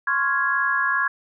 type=chord; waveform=sine; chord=Db major seventh; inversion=third; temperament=equal; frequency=1046.5 / 1108.7 / 1396.9 / 1661.2 Hz; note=C6 / Db6 / F6 / Ab6; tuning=0 / 0 / 0 / 0 cents; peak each=-27 / -26 / -27 / -21 dBFS; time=0.07-1.08 s; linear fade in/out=5 ms; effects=none